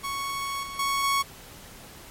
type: tone with level steps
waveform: sawtooth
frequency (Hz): 1108.7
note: C#6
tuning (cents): 0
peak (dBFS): -25 / -31 / -20 / -18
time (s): 0.03-1.23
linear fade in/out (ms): 20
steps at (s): 0.63 / 0.79 / 1.04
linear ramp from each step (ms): 5
effects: pink hiss -46 dBFS RMS until 2.1 s + MP3 64 kbps